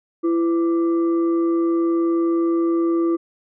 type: tone with frequency modulation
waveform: sine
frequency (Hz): 335.1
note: E4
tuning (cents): +29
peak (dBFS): -16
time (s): 0.23-3.17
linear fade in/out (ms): 20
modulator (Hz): 839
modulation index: 0.31
effects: none